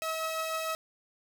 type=tone pair together; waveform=sawtooth; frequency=641.2 / 1289 Hz; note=E5 / E6; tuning=-48 / -39 cents; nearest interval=octave; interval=1209 cents; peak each=-30 / -31 dBFS; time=0.02-0.75 s; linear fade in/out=0 ms; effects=none